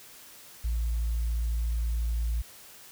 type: tone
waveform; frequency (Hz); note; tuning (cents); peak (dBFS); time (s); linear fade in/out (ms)
sine; 57; A#1; -38; -24; 0.64-2.42; 10
effects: tanh soft clip ceiling -23 dBFS + white hiss -50 dBFS RMS until 2.91 s